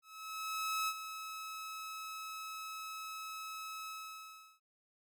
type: tone with ADSR envelope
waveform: sawtooth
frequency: 1292 Hz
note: E6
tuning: 35 cents flat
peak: -29 dBFS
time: 0.02-4.6 s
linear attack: 860 ms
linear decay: 52 ms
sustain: -10 dB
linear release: 720 ms
effects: none